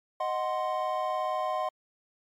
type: chord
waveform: triangle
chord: C diminished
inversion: first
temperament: equal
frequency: 622.3 / 740 / 1046.5 Hz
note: Eb5 / Gb5 / C6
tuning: 0 / 0 / 0 cents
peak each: -30 dBFS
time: 0.2-1.69 s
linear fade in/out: 5 ms
effects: MP3 96 kbps